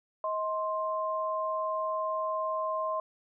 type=tone pair together; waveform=sine; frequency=633 / 1050.5 Hz; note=D#5 / C6; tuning=+30 / +7 cents; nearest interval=major sixth; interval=877 cents; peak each=-32 / -31 dBFS; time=0.24-3 s; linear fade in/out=2 ms; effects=none